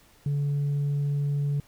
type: tone with tanh clipping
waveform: sine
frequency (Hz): 143.4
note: D3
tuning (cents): -41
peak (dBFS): -24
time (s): 0.26-1.6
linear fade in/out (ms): 2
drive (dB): 1
effects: pink hiss -58 dBFS RMS until 1.67 s